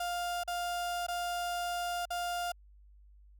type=tone with dropouts; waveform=35% pulse; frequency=702 Hz; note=F5; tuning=9 cents sharp; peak=-31 dBFS; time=0-2.52 s; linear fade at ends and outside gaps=5 ms; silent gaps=0.436-0.476 / 1.067-1.083 / 2.055-2.104 s; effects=added 50 Hz sine -55 dBFS peak until 3.39 s